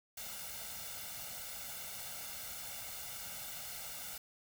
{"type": "noise with comb filter", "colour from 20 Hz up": "white", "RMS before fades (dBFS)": -45, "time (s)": [0.17, 4.18], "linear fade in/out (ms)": 5, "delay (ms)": 1.4, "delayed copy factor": 0.75, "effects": []}